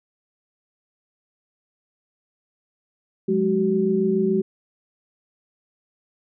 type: tone cluster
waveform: sine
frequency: 181.6 / 208.6 / 379 Hz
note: F#3 / G#3 / F#4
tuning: -32 / +8 / +42 cents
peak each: -26 / -22 / -20 dBFS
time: 3.28-4.42 s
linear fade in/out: 10 ms
effects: none